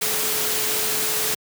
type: tone in noise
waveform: sine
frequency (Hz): 430.4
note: A4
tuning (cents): -38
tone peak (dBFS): -33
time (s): 0.01-1.35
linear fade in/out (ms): 10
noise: white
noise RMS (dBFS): -23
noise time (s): 0.01-1.35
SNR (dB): -13
effects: high-pass 100 Hz 12 dB/octave